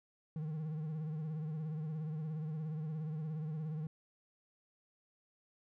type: tone with vibrato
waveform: triangle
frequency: 155.56 Hz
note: D#3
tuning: in tune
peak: -35 dBFS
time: 0.36-3.87 s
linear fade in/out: 2 ms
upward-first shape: triangle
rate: 17 Hz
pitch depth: 82 cents each way
effects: none